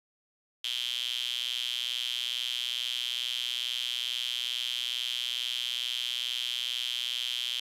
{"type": "tone with high-pass filter", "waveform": "sawtooth", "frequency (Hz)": 122.3, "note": "B2", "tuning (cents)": -16, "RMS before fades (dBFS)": -33, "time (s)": [0.64, 7.6], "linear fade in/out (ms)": 5, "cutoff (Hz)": 3200, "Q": 10, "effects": ["resampled to 32000 Hz"]}